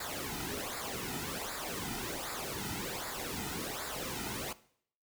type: noise with flanger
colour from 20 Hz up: pink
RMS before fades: -39 dBFS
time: 0-4.53 s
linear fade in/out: 5 ms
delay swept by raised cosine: 0.33 to 1.83 ms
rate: 1.3 Hz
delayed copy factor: -0.75
effects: noise-tail reverb RT60 0.6 s tail -18 dB re dry